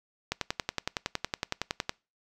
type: click train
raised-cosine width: 0.2 ms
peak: -11 dBFS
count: 18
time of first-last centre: 0.32-1.894 s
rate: 10.8 Hz
effects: noise-tail reverb RT60 0.3 s tail -25 dB re dry